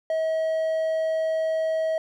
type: tone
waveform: triangle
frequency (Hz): 640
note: D#5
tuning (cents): +49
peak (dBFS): -20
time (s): 0.1-1.98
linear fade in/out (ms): 2
effects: none